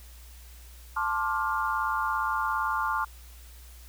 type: chord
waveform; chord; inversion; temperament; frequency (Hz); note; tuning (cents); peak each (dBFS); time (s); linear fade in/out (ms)
sine; D minor seventh; second; just; 881 / 1057.2 / 1174.7 / 1409.6; A5 / C6 / D6 / F6; +2 / +18 / 0 / +16; -31; 0.96-3.05; 10
effects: added 60 Hz sine -46 dBFS peak until 3.88 s + white hiss -54 dBFS RMS until 3.88 s